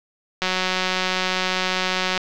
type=click train; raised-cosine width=0.2 ms; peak=-4 dBFS; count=326; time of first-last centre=0.42-2.177 s; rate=185 Hz; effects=low-pass 5000 Hz 12 dB/octave + 7-bit